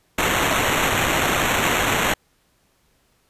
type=noise with sample-and-hold; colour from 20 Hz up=white; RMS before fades=-20 dBFS; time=0.18-2.14 s; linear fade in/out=5 ms; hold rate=4900 Hz; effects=pink hiss -63 dBFS RMS until 3.29 s + resampled to 32000 Hz